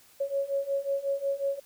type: beating tone pair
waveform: sine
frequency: 551 / 556.5 Hz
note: C#5 / C#5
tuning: -11 / +7 cents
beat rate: 5.5 Hz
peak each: -31 / -29 dBFS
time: 0.2-1.6 s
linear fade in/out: 10 ms
effects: white hiss -58 dBFS RMS until 1.65 s